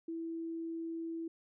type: tone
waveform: sine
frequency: 329.6 Hz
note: E4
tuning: in tune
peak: -37 dBFS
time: 0.08-1.28 s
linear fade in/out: 5 ms
effects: none